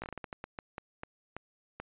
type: slowing click train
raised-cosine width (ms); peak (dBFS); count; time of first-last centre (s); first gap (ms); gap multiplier
0.5; -24; 14; 0.02-1.8; 17; 1.31
effects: resampled to 8000 Hz